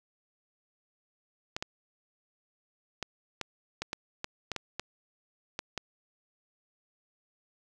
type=clicks; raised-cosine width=0.2 ms; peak=-16 dBFS; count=12; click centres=1.565 / 1.625 / 3.027 / 3.413 / 3.82 / 3.931 / 4.244 / 4.517 / 4.563 / 4.796 / 5.591 / 5.777 s; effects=none